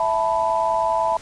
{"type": "chord", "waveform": "sine", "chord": "E suspended fourth", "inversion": "none", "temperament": "just", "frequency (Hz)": [659.3, 879, 988.9], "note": ["E5", "A5", "B5"], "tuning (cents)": [0, -2, 2], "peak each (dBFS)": -22, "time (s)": [0, 1.17], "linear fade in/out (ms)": 2, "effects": ["pink hiss -42 dBFS RMS until 1.21 s", "resampled to 22050 Hz"]}